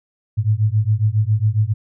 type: beating tone pair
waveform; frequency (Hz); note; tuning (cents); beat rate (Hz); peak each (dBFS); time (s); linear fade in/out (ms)
sine; 103.83 / 111.13; G#2 / A2; 0 / +18; 7.3; -17; 0.37-1.74; 20
effects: none